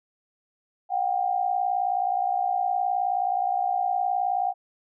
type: tone pair together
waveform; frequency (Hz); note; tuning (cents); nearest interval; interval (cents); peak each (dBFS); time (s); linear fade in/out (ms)
sine; 724.8 / 784; F#5 / G5; -36 / 0; minor second; 136; -25; 0.89-4.54; 50
effects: none